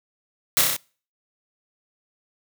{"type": "noise with echo", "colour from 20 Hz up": "white", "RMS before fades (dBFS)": -18, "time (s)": [0.57, 0.61], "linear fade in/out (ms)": 0, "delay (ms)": 31, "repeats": 5, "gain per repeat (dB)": -2, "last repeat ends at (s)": 0.765, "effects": ["noise-tail reverb RT60 0.4 s tail -25 dB re dry", "high-pass 100 Hz 12 dB/octave"]}